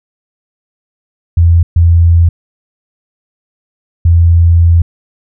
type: tone bursts at uneven times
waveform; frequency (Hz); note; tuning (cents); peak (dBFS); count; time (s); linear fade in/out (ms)
sine; 84.6; E2; +45; -3; 3; 1.37-1.63 / 1.76-2.29 / 4.05-4.82; 5
effects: none